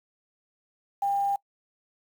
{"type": "tone with quantisation", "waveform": "sine", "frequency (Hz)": 799, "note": "G5", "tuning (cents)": 33, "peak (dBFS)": -23, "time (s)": [1.02, 1.36], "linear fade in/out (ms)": 5, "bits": 8, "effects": ["noise-tail reverb RT60 0.1 s tail -23 dB re dry"]}